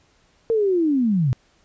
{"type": "linear sweep", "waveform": "sine", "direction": "down", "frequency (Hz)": [463.3, 116.5], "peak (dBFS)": -16, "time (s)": [0.5, 1.33], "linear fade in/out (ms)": 0, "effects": ["pink hiss -60 dBFS RMS until 1.64 s", "resampled to 16000 Hz"]}